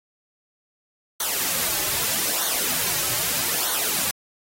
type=noise with flanger; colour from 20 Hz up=white; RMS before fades=-24 dBFS; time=1.2-4.11 s; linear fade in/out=2 ms; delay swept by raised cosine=0.39 to 4.29 ms; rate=0.8 Hz; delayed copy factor=-0.7; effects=AAC 48 kbps